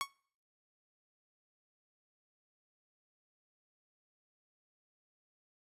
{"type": "tone with exponential decay", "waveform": "sawtooth", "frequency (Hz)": 1108.7, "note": "C#6", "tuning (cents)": 0, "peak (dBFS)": -25, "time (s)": [0.01, 0.1], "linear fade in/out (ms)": 0, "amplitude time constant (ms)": 19, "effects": ["noise-tail reverb RT60 0.5 s tail -23 dB re dry", "resampled to 32000 Hz"]}